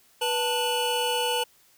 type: tone cluster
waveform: square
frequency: 488.1 / 886 / 2952 Hz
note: B4 / A5 / F#7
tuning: -20 / +12 / -5 cents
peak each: -29 dBFS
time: 0.21-1.44 s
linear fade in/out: 10 ms
effects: white hiss -60 dBFS RMS until 1.77 s